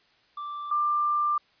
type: tone pair in turn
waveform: triangle / sine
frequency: 1174.7 / 1187.7 Hz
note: D6 / D6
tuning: 0 / +19 cents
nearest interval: unison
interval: 19 cents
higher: second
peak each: -31 / -22 dBFS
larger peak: second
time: 0.37-0.71 / 0.71-1.38 s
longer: second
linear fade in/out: 5 ms
effects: white hiss -63 dBFS RMS until 1.6 s + resampled to 11025 Hz